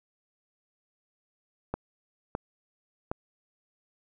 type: clicks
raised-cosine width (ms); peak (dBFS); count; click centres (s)
1; -16; 3; 1.74 / 2.351 / 3.115
effects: none